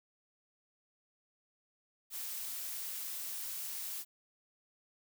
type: noise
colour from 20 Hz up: blue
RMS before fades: -41 dBFS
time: 2.1-4.05 s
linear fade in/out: 50 ms
effects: none